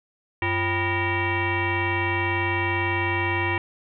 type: tone with frequency modulation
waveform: sine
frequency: 978 Hz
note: B5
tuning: 17 cents flat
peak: -21 dBFS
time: 0.42-3.58 s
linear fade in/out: 2 ms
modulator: 441 Hz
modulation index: 3.6
effects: none